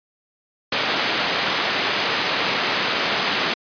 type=band-pass noise; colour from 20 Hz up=white; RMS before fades=-22 dBFS; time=0.72-3.54 s; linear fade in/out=5 ms; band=180 to 3500 Hz; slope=12 dB/octave; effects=resampled to 11025 Hz